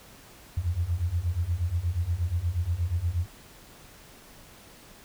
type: beating tone pair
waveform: sine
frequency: 81.9 / 90.3 Hz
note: E2 / F#2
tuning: -11 / -42 cents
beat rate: 8.4 Hz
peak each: -29 / -27 dBFS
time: 0.57-3.26 s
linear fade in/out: 5 ms
effects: pink hiss -51 dBFS RMS until 5.04 s